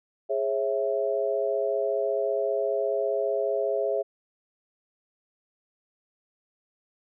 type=chord; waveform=sine; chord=C# minor; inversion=second; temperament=equal with one note detuned; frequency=415.3 / 544.5 / 659.3 Hz; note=G#4 / C#5 / E5; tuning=0 / -31 / 0 cents; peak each=-28 dBFS; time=0.29-4.03 s; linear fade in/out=20 ms; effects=none